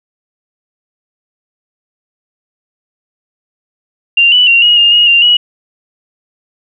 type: tone with pitch steps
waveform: sine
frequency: 2782 / 2967 / 2761 / 2887 / 2822 / 2875 / 2784 / 2915 Hz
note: F7 / F#7 / F7 / F#7 / F7 / F7 / F7 / F#7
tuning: -7 / +4 / -20 / -43 / +17 / +50 / -6 / -26 cents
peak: -4 dBFS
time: 4.17-5.37 s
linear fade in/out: 5 ms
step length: 150 ms
effects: none

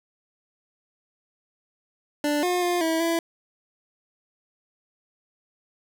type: tone with pitch steps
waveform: 25% pulse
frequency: 294.1 / 357.9 / 352.6 / 324.7 / 333.3 Hz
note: D4 / F4 / F4 / E4 / E4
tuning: +3 / +42 / +17 / -26 / +19 cents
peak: -18 dBFS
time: 2.24-3.19 s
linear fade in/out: 2 ms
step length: 190 ms
effects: none

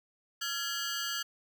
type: ring-modulated tone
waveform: 15% pulse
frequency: 1527 Hz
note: G6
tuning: 46 cents flat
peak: -23 dBFS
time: 0.41-1.23 s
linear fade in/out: 10 ms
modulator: 153 Hz
effects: none

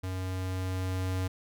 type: tone with level ramp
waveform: square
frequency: 93 Hz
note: F#2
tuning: 9 cents sharp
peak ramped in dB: -33 to -29 dBFS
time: 0.03-1.28 s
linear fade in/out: 10 ms
effects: none

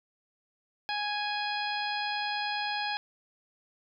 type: harmonic tone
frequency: 830.6 Hz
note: G#5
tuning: in tune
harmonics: 1 / 2 / 3 / 4 / 5 / 6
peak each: -33 / -36 / -38 / -39 / -40 / -41 dBFS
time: 0.89-2.97 s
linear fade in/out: 0 ms
effects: none

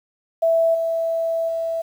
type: tone with level steps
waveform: sine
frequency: 659.3 Hz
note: E5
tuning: in tune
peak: -14 / -19 / -21 dBFS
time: 0.42-1.82 s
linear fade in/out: 10 ms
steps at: 0.74 / 1.48 s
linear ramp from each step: 10 ms
effects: 8-bit

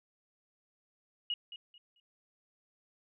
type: tone with echo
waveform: sine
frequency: 2890 Hz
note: F#7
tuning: 41 cents flat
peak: -31 dBFS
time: 1.3-1.34 s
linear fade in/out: 2 ms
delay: 220 ms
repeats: 3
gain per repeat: -12 dB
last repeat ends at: 2 s
effects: none

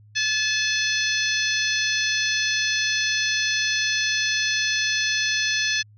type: harmonic tone with a mistuned harmonic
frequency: 864 Hz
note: A5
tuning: 32 cents flat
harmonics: 2 / 3 / 4 / 5 / 6 / 7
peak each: -25 / -27 / -28 / -29 / -30 / -30 dBFS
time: 0.15-5.83 s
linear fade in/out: 20 ms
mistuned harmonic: 5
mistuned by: -22 cents
effects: added 105 Hz sine -48 dBFS peak until 5.97 s

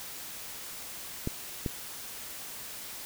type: clicks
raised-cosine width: 3 ms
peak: -17 dBFS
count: 2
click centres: 1.274 / 1.662 s
effects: white hiss -42 dBFS RMS until 3.05 s

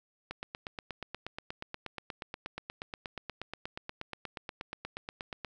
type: click train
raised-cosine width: 0.3 ms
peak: -22 dBFS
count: 44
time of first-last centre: 0.31-5.447 s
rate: 8.37 Hz
effects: none

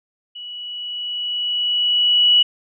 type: tone with level ramp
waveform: sine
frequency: 2937 Hz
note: F#7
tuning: 13 cents flat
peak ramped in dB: -31 to -9 dBFS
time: 0.35-2.43 s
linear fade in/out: 10 ms
effects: none

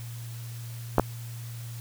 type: clicks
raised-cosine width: 1 ms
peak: -5 dBFS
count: 2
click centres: 0.983 / 0.997 s
effects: added 117 Hz sine -36 dBFS peak until 1.8 s + white hiss -48 dBFS RMS until 1.8 s

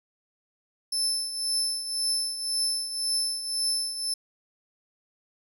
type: tone with tremolo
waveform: 30% pulse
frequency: 5274 Hz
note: E8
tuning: in tune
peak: -19 dBFS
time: 0.92-4.14 s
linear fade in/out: 5 ms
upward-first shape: triangle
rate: 1.9 Hz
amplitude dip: 70%
effects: none

